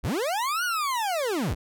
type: linear two-way sweep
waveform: 40% pulse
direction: up then down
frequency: 30.87 to 1487 to 30.87 Hz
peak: -24 dBFS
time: 0.03-1.55 s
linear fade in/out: 20 ms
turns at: 0.64 s
effects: none